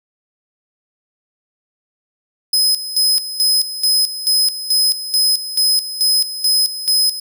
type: tone with tremolo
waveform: sawtooth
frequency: 5070 Hz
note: D#8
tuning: 32 cents sharp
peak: -9 dBFS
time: 2.53-7.2 s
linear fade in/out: 5 ms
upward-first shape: square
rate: 2.3 Hz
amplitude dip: 75%
effects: none